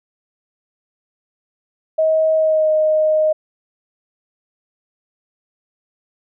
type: tone with pitch glide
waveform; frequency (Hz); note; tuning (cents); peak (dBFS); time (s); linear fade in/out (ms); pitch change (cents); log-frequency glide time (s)
sine; 634 to 621; D#5 to D#5; +32 to -3; -12; 1.98-3.33; 10; -35; 2.35-2.71
effects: none